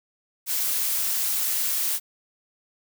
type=noise; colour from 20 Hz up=blue; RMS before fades=-25 dBFS; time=0.46-2 s; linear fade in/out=50 ms; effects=none